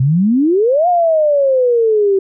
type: exponential two-way sweep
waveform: sine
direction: up then down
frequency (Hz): 124.1 to 723 to 381.4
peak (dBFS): -9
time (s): 0-2.19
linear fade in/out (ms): 5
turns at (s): 0.88
effects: none